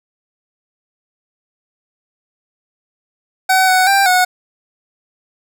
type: tone with pitch steps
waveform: 25% pulse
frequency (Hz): 755 / 744 / 789 / 732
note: F#5 / F#5 / G5 / F#5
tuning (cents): +35 / +9 / +11 / -19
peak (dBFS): -6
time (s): 3.49-4.25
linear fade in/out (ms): 10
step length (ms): 190
effects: none